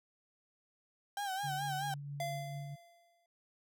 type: tone with vibrato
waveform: 35% pulse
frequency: 784 Hz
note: G5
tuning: in tune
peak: -34 dBFS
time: 1.17-1.94 s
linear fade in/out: 2 ms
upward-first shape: sine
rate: 4.7 Hz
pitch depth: 79 cents each way
type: tone with tremolo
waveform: sine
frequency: 142.9 Hz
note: D3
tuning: 47 cents flat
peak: -39 dBFS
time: 1.43-2.76 s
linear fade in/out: 20 ms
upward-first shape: triangle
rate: 4.6 Hz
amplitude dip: 35%
type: tone with exponential decay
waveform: square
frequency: 686 Hz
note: F5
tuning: 31 cents flat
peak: -35 dBFS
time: 2.2-3.26 s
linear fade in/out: 2 ms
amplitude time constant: 230 ms
effects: none